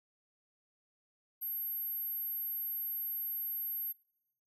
sine tone, 12580 Hz, G9, 5 cents sharp, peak -35 dBFS, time 1.41-3.93 s, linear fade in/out 20 ms, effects noise-tail reverb RT60 0.8 s tail -24 dB re dry

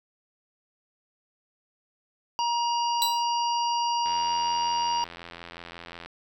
harmonic tone, 947 Hz, A#5, 27 cents sharp, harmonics 1 / 3 / 5 / 6, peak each -24 / -34 / -35 / -40 dBFS, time 2.39-5.04 s, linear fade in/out 0 ms
sawtooth tone with exponential decay, 3950 Hz, B7, in tune, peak -17 dBFS, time 3.02-3.23 s, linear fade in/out 0 ms, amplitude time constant 45 ms
click train, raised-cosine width 0.3 ms, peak -24 dBFS, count 172, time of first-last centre 4.06-6.06 s, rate 85.5 Hz
effects none

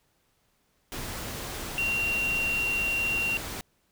sine tone in noise, 2754 Hz, F7, 25 cents flat, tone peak -25 dBFS, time 1.78-3.37 s, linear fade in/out 0 ms, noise pink, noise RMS -36 dBFS, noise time 0.92-3.61 s, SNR +8 dB, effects pink hiss -70 dBFS RMS until 3.91 s

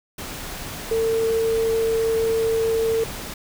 sine tone in noise, 451.1 Hz, A4, 43 cents sharp, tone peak -18 dBFS, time 0.91-3.04 s, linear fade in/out 5 ms, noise pink, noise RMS -33 dBFS, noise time 0.18-3.34 s, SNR +12 dB, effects none

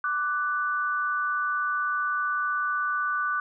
sine tone pair together, 1172.2 / 1488 Hz, D6 / F#6, -4 / +9 cents, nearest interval major third, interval 413 cents, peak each -27 dBFS, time 0.04-3.4 s, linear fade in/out 2 ms, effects none

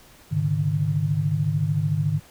sine chord, Ab suspended fourth, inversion none, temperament equal with one note detuned, 103.83 / 138.59 / 152.19 Hz, Ab2 / Db3 / Eb3, 0 / 0 / -38 cents, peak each -26 / -27 / -22 dBFS, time 0.31-2.2 s, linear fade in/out 20 ms, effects pink hiss -51 dBFS RMS until 2.3 s

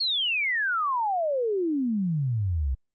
sine exponential sweep, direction down, 4410 to 61.74 Hz, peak -23 dBFS, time 0-2.75 s, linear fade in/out 10 ms, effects Opus 48 kbps

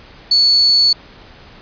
sine tone, 4435 Hz, C#8, in tune, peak -8 dBFS, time 0.31-0.93 s, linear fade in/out 5 ms, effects pink hiss -41 dBFS RMS until 1.61 s + resampled to 11025 Hz

